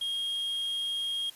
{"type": "tone", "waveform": "triangle", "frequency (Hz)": 3249, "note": "G#7", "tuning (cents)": -39, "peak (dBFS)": -28, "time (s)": [0.01, 1.3], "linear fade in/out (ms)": 5, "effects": ["white hiss -53 dBFS RMS until 1.35 s", "resampled to 32000 Hz"]}